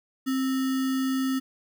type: tone with sample-and-hold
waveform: sine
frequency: 263.9 Hz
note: C4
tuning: 15 cents sharp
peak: -23 dBFS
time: 0.26-1.4 s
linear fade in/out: 20 ms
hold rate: 1575 Hz
effects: none